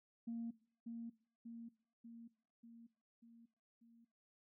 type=tone with echo; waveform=sine; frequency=231.7 Hz; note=A#3; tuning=10 cents flat; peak=-40 dBFS; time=0.27-0.51 s; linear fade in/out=10 ms; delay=590 ms; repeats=6; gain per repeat=-4 dB; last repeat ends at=4.05 s; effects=noise-tail reverb RT60 0.5 s tail -21 dB re dry + tanh soft clip ceiling -37 dBFS